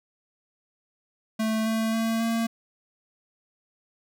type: tone with pitch steps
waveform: square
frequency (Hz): 220 / 222.7 / 225.4 / 228.2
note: A3 / A3 / A3 / A#3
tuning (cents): 0 / +21 / +42 / -37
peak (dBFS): -24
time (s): 1.39-2.47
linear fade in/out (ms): 10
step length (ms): 270
effects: none